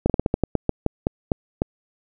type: slowing click train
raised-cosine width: 2 ms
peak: -5 dBFS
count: 13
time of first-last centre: 0.06-1.619 s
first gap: 37 ms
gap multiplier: 1.21
effects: none